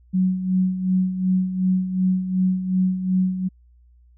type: tone with tremolo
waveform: sine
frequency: 185.6 Hz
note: F#3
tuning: 6 cents sharp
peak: -15 dBFS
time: 0.13-3.49 s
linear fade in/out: 20 ms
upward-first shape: sine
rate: 2.7 Hz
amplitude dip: 65%
effects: added 60 Hz sine -50 dBFS peak until 4.17 s